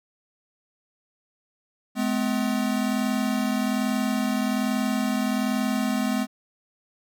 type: tone pair together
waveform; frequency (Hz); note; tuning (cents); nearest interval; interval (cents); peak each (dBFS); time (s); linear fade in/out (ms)
square; 212.7 / 253.9; G#3 / B3; +42 / +48; minor third; 306; -26; 1.95-6.27; 50
effects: none